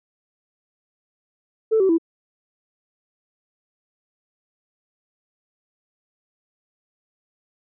sine tone with pitch steps, 441.5 / 382.1 / 330.8 Hz, A4 / G4 / E4, +6 / -44 / +6 cents, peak -13 dBFS, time 1.71-1.983 s, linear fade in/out 20 ms, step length 91 ms, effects tanh soft clip ceiling -10 dBFS

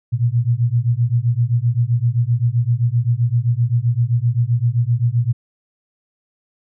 sine beating tone pair, 115.5 / 123.2 Hz, A#2 / B2, -16 / -4 cents, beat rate 7.7 Hz, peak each -17 / -17 dBFS, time 0.12-5.33 s, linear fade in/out 20 ms, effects none

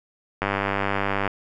click train, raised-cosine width 0.5 ms, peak -8 dBFS, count 86, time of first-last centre 0.42-1.277 s, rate 99.2 Hz, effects none

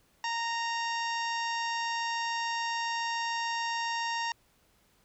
harmonic tone, 927 Hz, A#5, 10 cents flat, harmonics 1 / 2 / 3 / 4 / 5 / 6 / 7 / 8, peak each -32 / -36 / -40 / -44 / -46 / -40 / -50 / -52 dBFS, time 0.24-4.32 s, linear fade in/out 2 ms, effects pink hiss -67 dBFS RMS until 5.04 s

